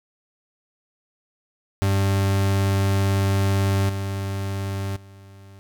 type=tone with level steps; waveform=40% pulse; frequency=98 Hz; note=G2; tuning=in tune; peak=-17 / -24 / -42 dBFS; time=1.82-5.59 s; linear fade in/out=0 ms; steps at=3.89 / 4.96 s; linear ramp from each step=5 ms; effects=none